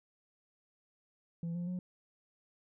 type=tone with pitch steps; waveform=sine; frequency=168.3 / 174.54 / 181.01 Hz; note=E3 / F3 / F#3; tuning=+36 / -1 / -38 cents; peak=-32 dBFS; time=1.43-1.79 s; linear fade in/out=2 ms; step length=120 ms; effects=tanh soft clip ceiling -34 dBFS